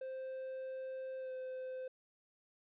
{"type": "tone with pitch glide", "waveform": "triangle", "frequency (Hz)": [523.3, 515.8], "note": ["C5", "C5"], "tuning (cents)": [0, -25], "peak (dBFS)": -39, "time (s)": [0.01, 1.88], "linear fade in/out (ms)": 5, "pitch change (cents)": -25, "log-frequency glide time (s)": [1.19, 1.32], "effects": ["resampled to 8000 Hz", "13-bit"]}